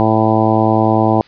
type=harmonic tone; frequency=110 Hz; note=A2; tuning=in tune; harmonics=1 / 2 / 3 / 4 / 5 / 6 / 7 / 8 / 9; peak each=-17 / -17 / -16 / -22 / -21 / -19 / -17 / -22 / -22 dBFS; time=0-1.21 s; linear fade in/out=0 ms; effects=white hiss -45 dBFS RMS until 1.27 s + resampled to 11025 Hz